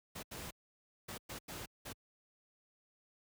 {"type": "noise bursts at uneven times", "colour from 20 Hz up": "pink", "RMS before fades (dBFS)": -45, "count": 6, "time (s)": [[0.15, 0.23], [0.31, 0.51], [1.08, 1.18], [1.29, 1.39], [1.48, 1.66], [1.85, 1.93]], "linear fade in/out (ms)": 10, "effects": ["high-pass 60 Hz 12 dB/octave"]}